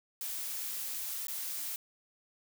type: noise with dropouts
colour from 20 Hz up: blue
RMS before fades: -38 dBFS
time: 0.21-1.76 s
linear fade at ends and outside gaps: 1 ms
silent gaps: 1.27-1.282 s
effects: none